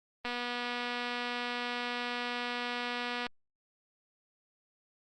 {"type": "click train", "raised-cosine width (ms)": 0.3, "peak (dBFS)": -20, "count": 734, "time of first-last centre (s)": [0.25, 3.266], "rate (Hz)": 243, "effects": ["Opus 32 kbps"]}